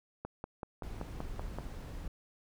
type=click train; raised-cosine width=1 ms; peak=-25 dBFS; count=8; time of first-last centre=0.25-1.586 s; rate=5.24 Hz
type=noise; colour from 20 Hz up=brown; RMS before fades=-42 dBFS; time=0.83-2.08 s; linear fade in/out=5 ms
effects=none